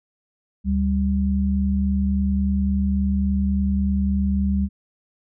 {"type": "tone pair together", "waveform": "sine", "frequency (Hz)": [73.25, 196.8], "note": ["D2", "G3"], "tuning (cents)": [-4, 7], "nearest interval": "octave + perfect fourth", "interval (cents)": 1711, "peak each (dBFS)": [-21, -20], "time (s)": [0.64, 4.69], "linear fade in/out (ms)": 50, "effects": []}